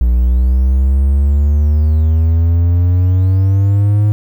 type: exponential sweep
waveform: triangle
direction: up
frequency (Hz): 59.1 to 105.7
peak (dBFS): -6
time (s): 0.01-4.12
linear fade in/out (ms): 0
effects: 8-bit